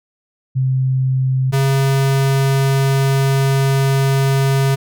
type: tone pair in turn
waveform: sine / square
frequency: 130.81 / 136.05 Hz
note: C3 / C#3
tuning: 0 / -32 cents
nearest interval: minor second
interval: 68 cents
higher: second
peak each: -13 dBFS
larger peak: neither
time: 0.55-1.52 / 1.52-4.76 s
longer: second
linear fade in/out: 20 ms
effects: none